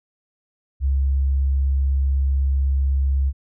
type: tone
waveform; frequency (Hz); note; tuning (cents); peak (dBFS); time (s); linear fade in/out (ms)
sine; 68; C#2; -33; -16; 0.8-3.33; 50
effects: none

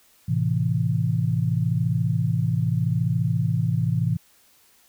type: chord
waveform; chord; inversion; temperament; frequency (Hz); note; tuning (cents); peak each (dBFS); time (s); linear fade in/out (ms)
sine; A minor; none; equal; 110 / 130.81 / 164.81; A2 / C3 / E3; 0 / 0 / 0; -24; 0.28-4.17; 10
effects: white hiss -58 dBFS RMS until 4.88 s

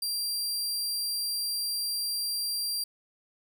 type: tone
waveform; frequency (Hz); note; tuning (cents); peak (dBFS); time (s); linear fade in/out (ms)
sawtooth; 4735; D8; +13; -26; 0.02-2.84; 5
effects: none

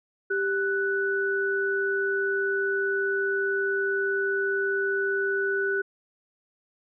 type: tone pair together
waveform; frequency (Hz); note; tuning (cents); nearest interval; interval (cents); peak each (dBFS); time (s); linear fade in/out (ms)
sine; 393.3 / 1484.9; G4 / F#6; +6 / +6; octave + major seventh; 2300; -26; 0.3-5.82; 10
effects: none

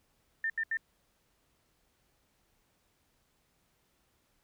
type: tone bursts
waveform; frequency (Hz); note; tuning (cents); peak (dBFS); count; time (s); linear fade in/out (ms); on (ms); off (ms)
sine; 1798; A6; +37; -29; 3; 0.44-0.771; 2; 59; 77
effects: pink hiss -73 dBFS RMS until 4.43 s

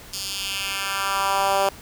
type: tone with high-pass filter sweep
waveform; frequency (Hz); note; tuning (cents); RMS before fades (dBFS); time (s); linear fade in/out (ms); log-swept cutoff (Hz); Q
10% pulse; 196; G3; 0; -24; 0.13-1.69; 2; 4900 to 550; 1.7
effects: pink hiss -43 dBFS RMS until 1.81 s

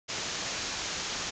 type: low-pass noise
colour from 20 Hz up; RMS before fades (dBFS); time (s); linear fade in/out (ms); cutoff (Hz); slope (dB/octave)
white; -35; 0.08-1.31; 20; 7100; 96
effects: none

